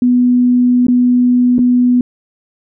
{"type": "tone with dropouts", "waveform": "sine", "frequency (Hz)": 246.9, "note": "B3", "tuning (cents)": 0, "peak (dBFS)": -7, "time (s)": [0.02, 2.01], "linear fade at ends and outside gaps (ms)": 2, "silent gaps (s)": [[0.868, 0.883], [1.583, 1.59]], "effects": []}